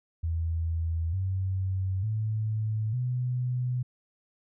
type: tone with pitch steps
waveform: sine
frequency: 82.41 / 94.66 / 108.74 / 124.91 Hz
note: E2 / F#2 / A2 / B2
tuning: 0 / +40 / -20 / +20 cents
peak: -26 dBFS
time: 0.23-3.83 s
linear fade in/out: 10 ms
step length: 900 ms
effects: none